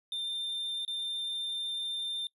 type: tone with dropouts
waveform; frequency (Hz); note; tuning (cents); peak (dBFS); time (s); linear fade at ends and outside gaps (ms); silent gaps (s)
triangle; 3594; A7; +36; -31; 0.12-2.27; 2; 0.85-0.878
effects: noise-tail reverb RT60 0.1 s tail -22 dB re dry + resampled to 32000 Hz